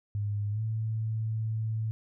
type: tone with pitch glide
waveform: sine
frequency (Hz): 103.1 to 110.5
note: G#2 to A2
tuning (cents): -12 to +8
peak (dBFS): -28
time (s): 0.15-1.91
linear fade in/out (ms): 0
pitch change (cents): +120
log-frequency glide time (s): 0.51-0.61
effects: none